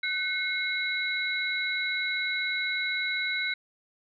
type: tone cluster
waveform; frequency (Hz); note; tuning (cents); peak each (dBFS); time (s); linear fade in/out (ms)
sine; 1509 / 2159 / 3923; F#6 / C#7 / B7; +34 / -46 / -12; -33 / -29 / -33; 0.03-3.54; 5
effects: none